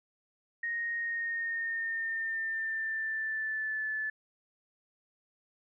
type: tone with pitch glide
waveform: sine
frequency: 1864.7 to 1739.8 Hz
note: A#6 to A6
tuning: 0 to -20 cents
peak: -31 dBFS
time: 0.63-4.1 s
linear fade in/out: 5 ms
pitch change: -120 cents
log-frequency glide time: 0.96-3.86 s
effects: none